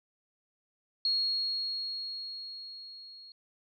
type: tone with level ramp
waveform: sine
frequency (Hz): 4300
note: C8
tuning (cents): +47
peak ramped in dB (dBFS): -25 to -48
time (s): 1.05-3.32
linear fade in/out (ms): 2
effects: none